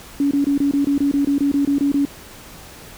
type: tone bursts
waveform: sine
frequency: 282.3 Hz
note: C#4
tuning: 32 cents sharp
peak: -14 dBFS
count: 14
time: 0.2-2.052 s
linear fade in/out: 2 ms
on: 110 ms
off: 24 ms
effects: pink hiss -40 dBFS RMS until 2.97 s